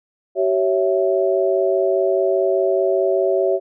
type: chord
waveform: sine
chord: C# diminished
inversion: second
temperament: equal with one note detuned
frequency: 383 / 554.4 / 659.3 Hz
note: G4 / C#5 / E5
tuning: -40 / 0 / 0 cents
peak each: -18 / -20 / -20 dBFS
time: 0.35-3.6 s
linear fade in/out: 50 ms
effects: none